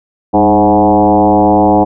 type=tone with frequency modulation; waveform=sine; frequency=523.3 Hz; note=C5; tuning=in tune; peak=-5 dBFS; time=0.33-1.85 s; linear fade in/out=20 ms; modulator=108 Hz; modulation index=3.2; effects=none